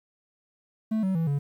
triangle tone with pitch steps, 219.2 / 189.73 / 164.21 / 142.13 Hz, A3 / F#3 / E3 / C#3, -6 / +44 / -6 / +44 cents, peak -21 dBFS, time 0.91-1.39 s, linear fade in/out 10 ms, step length 120 ms, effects 10-bit

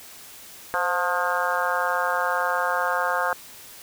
harmonic tone with a mistuned harmonic, 178.2 Hz, F3, 35 cents sharp, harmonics 3 / 4 / 5 / 6 / 7 / 8 / 9, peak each -29 / -29 / -29 / -29 / -29 / -29 / -29 dBFS, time 0.74-3.33 s, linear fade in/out 0 ms, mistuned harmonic 3, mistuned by -40 cents, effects white hiss -44 dBFS RMS until 3.82 s

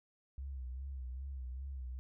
sine tone with vibrato, 65.41 Hz, C2, in tune, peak -40 dBFS, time 0.38-1.99 s, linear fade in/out 0 ms, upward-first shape sine, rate 2.5 Hz, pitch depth 86 cents each way, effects none

